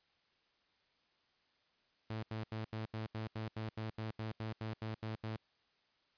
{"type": "tone bursts", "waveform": "sawtooth", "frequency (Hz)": 110, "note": "A2", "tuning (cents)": 0, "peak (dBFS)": -35, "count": 16, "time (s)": [2.1, 5.365], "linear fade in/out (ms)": 5, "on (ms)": 130, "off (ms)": 79, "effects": ["white hiss -75 dBFS RMS until 6.17 s", "resampled to 11025 Hz"]}